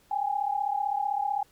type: tone pair together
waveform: sine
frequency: 797.3 / 833 Hz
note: G5 / G#5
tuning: +29 / +5 cents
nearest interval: minor second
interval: 76 cents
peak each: -28 dBFS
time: 0.11-1.43 s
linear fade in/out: 5 ms
effects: pink hiss -62 dBFS RMS until 1.51 s + MP3 96 kbps